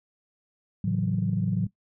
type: chord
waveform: sine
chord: F# minor seventh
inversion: first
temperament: equal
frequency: 110 / 138.59 / 164.81 / 185 Hz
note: A2 / C#3 / E3 / F#3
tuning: 0 / 0 / 0 / 0 cents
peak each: -28 / -32 / -29 / -26 dBFS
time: 0.84-1.67 s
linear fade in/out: 5 ms
effects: noise-tail reverb RT60 0.1 s tail -18 dB re dry + tanh soft clip ceiling -14 dBFS